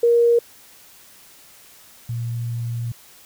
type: tone pair in turn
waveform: sine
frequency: 471.1 / 117.78 Hz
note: A#4 / A#2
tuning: +18 / +18 cents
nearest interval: 2 octaves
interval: 2400 cents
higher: first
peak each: -12 / -23 dBFS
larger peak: first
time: 0.03-0.39 / 2.09-2.92 s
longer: second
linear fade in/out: 5 ms
effects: white hiss -48 dBFS RMS until 3.25 s